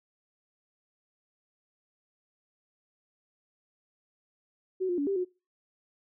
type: tone with pitch steps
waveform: sine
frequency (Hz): 373.9 / 353.4 / 285.1 / 393.5 / 363.7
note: F#4 / F4 / C#4 / G4 / F#4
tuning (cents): +18 / +21 / +49 / +7 / -30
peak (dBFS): -26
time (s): 4.8-5.25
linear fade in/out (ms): 20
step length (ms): 90
effects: noise-tail reverb RT60 0.3 s tail -24 dB re dry